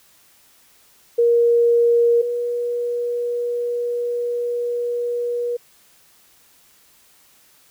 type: tone pair in turn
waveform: sine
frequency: 471.4 / 480.2 Hz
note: A#4 / B4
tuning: +19 / -49 cents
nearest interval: unison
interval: 32 cents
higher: second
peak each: -12 / -20 dBFS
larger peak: first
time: 1.18-2.22 / 2.22-5.57 s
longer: second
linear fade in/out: 10 ms
effects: white hiss -54 dBFS RMS until 7.7 s